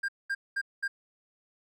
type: tone bursts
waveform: triangle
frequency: 1600 Hz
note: G6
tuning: 35 cents sharp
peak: -26 dBFS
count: 4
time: 0.03-0.88 s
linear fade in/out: 10 ms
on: 55 ms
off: 210 ms
effects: none